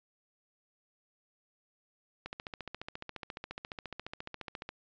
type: click train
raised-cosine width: 0.3 ms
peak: -24 dBFS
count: 36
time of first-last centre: 2.26-4.691 s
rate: 14.4 Hz
effects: resampled to 16000 Hz